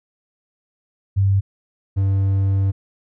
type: tone pair in turn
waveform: sine / triangle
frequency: 98 / 97.38 Hz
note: G2 / G2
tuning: 0 / -11 cents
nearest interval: unison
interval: 11 cents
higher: first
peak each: -13 dBFS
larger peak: neither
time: 1.16-1.41 / 1.96-2.72 s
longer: second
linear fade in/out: 20 ms
effects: none